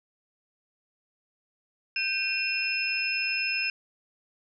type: tone cluster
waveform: sine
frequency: 1561 / 2458 / 2706 / 5170 Hz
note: G6 / D#7 / E7 / E8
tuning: -8 / -22 / +45 / -34 cents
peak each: -36 / -31 / -29 / -32 dBFS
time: 1.96-3.7 s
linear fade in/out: 2 ms
effects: none